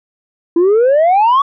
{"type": "exponential sweep", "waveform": "sine", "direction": "up", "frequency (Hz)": [329.6, 1145], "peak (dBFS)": -5, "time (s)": [0.56, 1.42], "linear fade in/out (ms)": 5, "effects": ["tanh soft clip ceiling -6 dBFS"]}